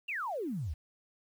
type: exponential sweep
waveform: sine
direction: down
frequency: 2866 to 65 Hz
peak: -33 dBFS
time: 0.08-0.74 s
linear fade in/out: 10 ms
effects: 10-bit